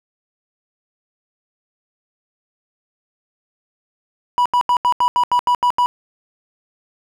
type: tone bursts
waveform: triangle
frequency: 979 Hz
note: B5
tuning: 15 cents flat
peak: -10 dBFS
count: 10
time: 4.38-5.86 s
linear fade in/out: 0 ms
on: 76 ms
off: 80 ms
effects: none